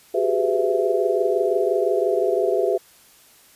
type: tone cluster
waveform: sine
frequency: 371.9 / 397.9 / 417.5 / 501 / 665 Hz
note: F#4 / G4 / G#4 / B4 / E5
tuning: +9 / +26 / +9 / +25 / +15 cents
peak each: -24 dBFS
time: 0.14-2.78 s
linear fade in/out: 10 ms
effects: white hiss -52 dBFS RMS until 3.55 s + resampled to 32000 Hz